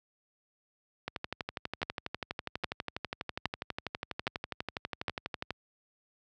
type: two click trains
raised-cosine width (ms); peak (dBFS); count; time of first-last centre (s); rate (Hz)
0.3; -18 / -14; 55 / 5; 1.08-5.506 / 1.83-5.082; 12.2 / 1.23
effects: high-pass 60 Hz 12 dB/octave